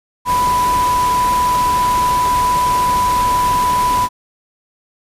sine tone in noise, 992 Hz, B5, 7 cents sharp, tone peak -12 dBFS, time 0.25-4.09 s, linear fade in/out 50 ms, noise pink, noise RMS -24 dBFS, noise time 0.25-4.09 s, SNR +9 dB, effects resampled to 32000 Hz

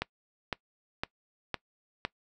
click train, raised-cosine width 0.3 ms, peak -14 dBFS, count 5, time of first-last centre 0.02-2.05 s, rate 1.97 Hz, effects noise-tail reverb RT60 0.1 s tail -22 dB re dry

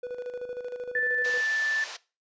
triangle tone with tremolo, 492.9 Hz, B4, 3 cents flat, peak -29 dBFS, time 0.03-1.41 s, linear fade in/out 5 ms, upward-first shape square, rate 13 Hz, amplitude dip 55%
sine tone, 1760 Hz, A6, in tune, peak -24 dBFS, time 0.95-1.84 s, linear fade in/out 2 ms
white band-pass noise, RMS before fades -40 dBFS, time 1.24-1.97 s, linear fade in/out 10 ms, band 490 to 5900 Hz, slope 24 dB/octave
effects noise-tail reverb RT60 0.3 s tail -19 dB re dry + resampled to 16000 Hz

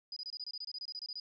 sine tone bursts, 4943 Hz, D#8, 12 cents flat, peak -39 dBFS, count 16, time 0.12-1.199 s, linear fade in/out 2 ms, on 44 ms, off 25 ms, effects none

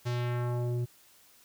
square tone with low-pass filter sweep, 121.6 Hz, B2, 26 cents flat, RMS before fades -31 dBFS, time 0.05-0.86 s, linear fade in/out 20 ms, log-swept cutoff 6400 to 260 Hz, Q 1.2, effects white hiss -60 dBFS RMS until 1.44 s

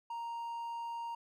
triangle tone, 932.3 Hz, A#5, in tune, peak -36 dBFS, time 0.1-1.15 s, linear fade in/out 5 ms, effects none

